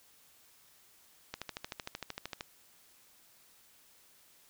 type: click train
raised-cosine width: 0.2 ms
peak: -21 dBFS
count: 15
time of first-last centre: 1.34-2.409 s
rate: 13.1 Hz
effects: white hiss -63 dBFS RMS until 4.49 s